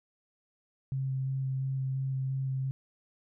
sine tone with vibrato, 133.2 Hz, C3, 31 cents sharp, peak -29 dBFS, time 0.92-2.71 s, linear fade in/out 0 ms, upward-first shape square, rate 2.9 Hz, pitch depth 9 cents each way, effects none

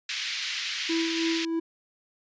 pink band-pass noise, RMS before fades -32 dBFS, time 0.09-1.45 s, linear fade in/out 2 ms, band 2000 to 5300 Hz, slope 24 dB/octave
triangle tone with tremolo, 329.2 Hz, E4, 2 cents flat, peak -22 dBFS, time 0.89-1.6 s, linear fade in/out 10 ms, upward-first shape sine, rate 3.2 Hz, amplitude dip 45%
effects resampled to 16000 Hz

